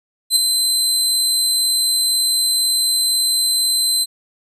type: tone with ADSR envelope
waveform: 25% pulse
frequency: 4071 Hz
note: C8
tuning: 48 cents flat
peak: -4 dBFS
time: 0.3-4.06 s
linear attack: 60 ms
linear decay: 8 ms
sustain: -6 dB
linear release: 36 ms
effects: none